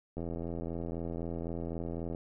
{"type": "click train", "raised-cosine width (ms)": 2, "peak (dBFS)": -25, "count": 167, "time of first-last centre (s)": [0.17, 2.149], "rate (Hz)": 83.9, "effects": []}